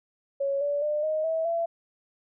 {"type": "tone with pitch steps", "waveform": "sine", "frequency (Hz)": [554.4, 576.3, 599, 622.7, 647.2, 672.8], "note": ["C#5", "D5", "D5", "D#5", "E5", "E5"], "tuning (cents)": [0, -33, 34, 1, -32, 35], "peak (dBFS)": -24, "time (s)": [0.4, 1.66], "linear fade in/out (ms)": 10, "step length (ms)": 210, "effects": []}